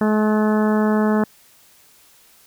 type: harmonic tone with a mistuned harmonic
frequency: 213.8 Hz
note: A3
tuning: 49 cents flat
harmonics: 1 / 2 / 3 / 4 / 5 / 6 / 7 / 8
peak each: -16 / -22 / -26 / -28 / -30 / -32 / -33 / -34 dBFS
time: 0.01-1.24 s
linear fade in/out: 2 ms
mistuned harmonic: 8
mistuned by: +18 cents
effects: white hiss -52 dBFS RMS until 2.46 s